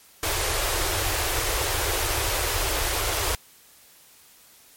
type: band-stop noise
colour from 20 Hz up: pink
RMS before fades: -25 dBFS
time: 0.23-3.35 s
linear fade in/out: 2 ms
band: 110 to 330 Hz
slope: 48 dB/octave
effects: white hiss -53 dBFS RMS until 4.76 s + MP3 64 kbps